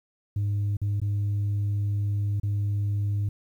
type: tone with dropouts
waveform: sine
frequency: 102.1 Hz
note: G#2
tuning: 29 cents flat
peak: -21 dBFS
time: 0.36-3.29 s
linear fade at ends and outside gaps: 5 ms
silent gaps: 0.769-0.815 / 1.001-1.016 / 2.399-2.432 s
effects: tanh soft clip ceiling -22 dBFS + 10-bit